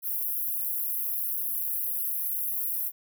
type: high-pass noise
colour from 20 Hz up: pink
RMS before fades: -30 dBFS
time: 0.02-2.92 s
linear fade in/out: 50 ms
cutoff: 11000 Hz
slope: 96 dB/octave
effects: none